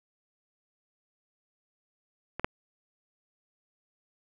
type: clicks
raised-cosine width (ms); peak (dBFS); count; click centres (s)
0.5; -19 / -9; 2; 2.396 / 2.445
effects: none